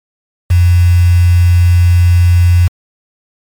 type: tone with quantisation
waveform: sine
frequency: 88 Hz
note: F2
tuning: 14 cents sharp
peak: -4 dBFS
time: 0.5-2.68 s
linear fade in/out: 10 ms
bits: 4
effects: MP3 96 kbps